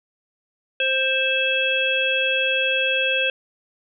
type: harmonic tone with a mistuned harmonic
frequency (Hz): 526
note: C5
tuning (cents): +9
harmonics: 1 / 3 / 5 / 6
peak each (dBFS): -25 / -26 / -21 / -25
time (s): 0.8-3.3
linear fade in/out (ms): 2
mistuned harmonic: 6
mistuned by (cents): +75
effects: none